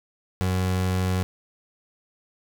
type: tone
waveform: 30% pulse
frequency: 92.5 Hz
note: F#2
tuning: in tune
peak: -19 dBFS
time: 0.41-1.23 s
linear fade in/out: 0 ms
effects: none